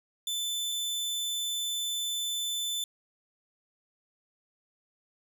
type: tone pair in turn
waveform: sawtooth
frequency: 3520 / 3520 Hz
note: A7 / A7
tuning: 0 / 0 cents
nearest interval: unison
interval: 0 cents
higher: neither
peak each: -27 dBFS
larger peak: neither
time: 0.27-0.72 / 0.72-2.84 s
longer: second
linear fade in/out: 2 ms
effects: none